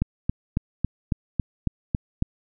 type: click train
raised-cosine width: 5 ms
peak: -9 dBFS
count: 9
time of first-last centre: 0.02-2.224 s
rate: 3.63 Hz
effects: none